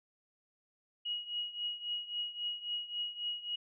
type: tone with tremolo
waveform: sine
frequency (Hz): 2898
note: F#7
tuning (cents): -37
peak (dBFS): -32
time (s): 1.05-3.56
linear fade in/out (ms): 10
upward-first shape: triangle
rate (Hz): 3.7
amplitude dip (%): 85
effects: none